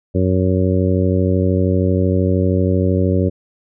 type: harmonic tone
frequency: 92.9 Hz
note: F#2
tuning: 7 cents sharp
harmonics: 1 / 2 / 3 / 4 / 5 / 6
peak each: -16 / -19 / -21 / -22 / -23 / -24 dBFS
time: 0.14-3.3 s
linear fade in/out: 20 ms
effects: none